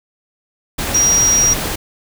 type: tone in noise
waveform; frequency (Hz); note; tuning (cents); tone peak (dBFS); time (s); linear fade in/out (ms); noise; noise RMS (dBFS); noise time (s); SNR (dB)
sine; 5720; F8; +41; -10; 0.94-1.54; 10; pink; -21; 0.78-1.76; +8
effects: none